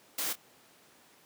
white noise with echo, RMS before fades -33 dBFS, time 0.18-0.33 s, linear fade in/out 5 ms, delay 26 ms, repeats 1, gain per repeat -12 dB, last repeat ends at 0.356 s, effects pink hiss -60 dBFS RMS until 1.25 s + high-pass 200 Hz 12 dB/octave

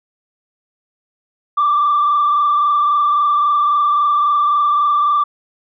sine tone with frequency modulation, 1174.7 Hz, D6, in tune, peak -10 dBFS, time 1.57-5.24 s, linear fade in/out 10 ms, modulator 23.7 Hz, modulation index 1.1, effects tanh soft clip ceiling -8 dBFS

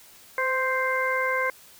harmonic tone with a mistuned harmonic, 523 Hz, C5, 1 cent flat, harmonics 1 / 2 / 3 / 4, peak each -28 / -28 / -28 / -28 dBFS, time 0.38-1.5 s, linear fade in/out 2 ms, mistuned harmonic 1, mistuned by -22 cents, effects white hiss -51 dBFS RMS until 1.79 s

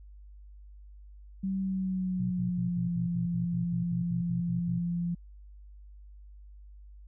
sine tone with pitch glide, 191.7 to 172.77 Hz, G3 to F3, -38 to -18 cents, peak -28 dBFS, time 1.43-5.15 s, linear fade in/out 10 ms, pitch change -180 cents, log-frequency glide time 1.6-2.92 s
sine tone bursts, 123.47 Hz, B2, in tune, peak -32 dBFS, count 14, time 2.19-4.793 s, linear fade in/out 10 ms, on 120 ms, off 71 ms
effects added 50 Hz sine -47 dBFS peak until 7.07 s

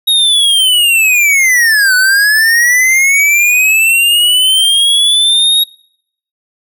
square linear two-way sweep, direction down then up, 3785 to 1480 to 3785 Hz, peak -7 dBFS, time 0.07-5.64 s, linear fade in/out 10 ms, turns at 1.95 s, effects noise-tail reverb RT60 0.7 s tail -26 dB re dry

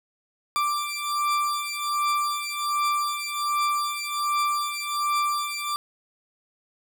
40% pulse beating tone pair, 1176 / 1177.3 Hz, D6 / D6, +2 / +4 cents, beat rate 1.3 Hz, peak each -26 dBFS, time 0.56-5.76 s, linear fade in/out 0 ms, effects none

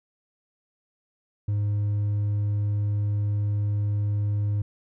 sine tone with hard clipping, 103.1 Hz, G#2, 12 cents flat, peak -23 dBFS, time 1.48-4.62 s, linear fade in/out 5 ms, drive 2 dB, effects none

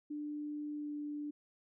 sine tone with pitch glide, 296.8 to 294.7 Hz, D4 to D4, +18 to +6 cents, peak -38 dBFS, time 0.1-1.31 s, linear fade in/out 10 ms, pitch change -12 cents, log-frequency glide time 0.76-0.91 s, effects none

